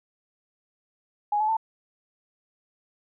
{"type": "tone with pitch steps", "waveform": "sine", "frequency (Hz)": [830.6, 859.4, 889.2], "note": ["G#5", "A5", "A5"], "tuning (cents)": [0, -41, 18], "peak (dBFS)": -21, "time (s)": [1.32, 1.569], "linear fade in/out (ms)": 5, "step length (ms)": 83, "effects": []}